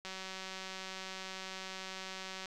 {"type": "click train", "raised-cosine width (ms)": 0.2, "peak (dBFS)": -26, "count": 456, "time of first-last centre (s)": [0.05, 2.457], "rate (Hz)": 189, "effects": []}